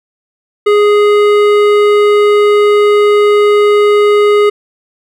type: tone with hard clipping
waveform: sine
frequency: 414.9 Hz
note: G#4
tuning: 2 cents flat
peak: -7 dBFS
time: 0.66-4.5 s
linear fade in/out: 10 ms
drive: 13 dB
effects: none